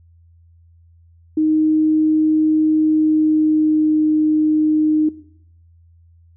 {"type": "tone with pitch glide", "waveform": "sine", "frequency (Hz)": [311.1, 308.2], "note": ["D#4", "D#4"], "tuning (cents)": [0, -16], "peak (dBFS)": -13, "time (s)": [1.37, 5.09], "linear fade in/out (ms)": 5, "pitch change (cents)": -16, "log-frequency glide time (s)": [2.75, 4.05], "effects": ["noise-tail reverb RT60 0.7 s tail -17 dB re dry", "added 84 Hz sine -47 dBFS peak until 6.36 s"]}